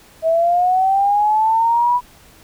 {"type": "linear sweep", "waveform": "sine", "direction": "up", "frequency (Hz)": [640, 987.8], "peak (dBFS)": -12, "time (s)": [0.22, 2.01], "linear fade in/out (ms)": 50, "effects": ["pink hiss -47 dBFS RMS until 2.43 s"]}